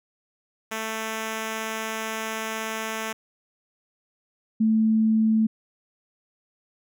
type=tone pair in turn; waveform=5% pulse / sine; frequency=221 / 220.1 Hz; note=A3 / A3; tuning=+8 / +1 cents; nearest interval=unison; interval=7 cents; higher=first; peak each=-17 dBFS; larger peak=neither; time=0.71-3.13 / 4.6-5.47 s; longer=first; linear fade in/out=10 ms; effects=none